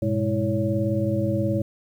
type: tone cluster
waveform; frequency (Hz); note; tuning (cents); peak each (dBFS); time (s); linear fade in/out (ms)
sine; 102.3 / 121.1 / 206.9 / 326.7 / 559; G#2 / B2 / G#3 / E4 / C#5; -26 / -34 / -6 / -15 / +14; -27; 0.02-1.62; 5
effects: 9-bit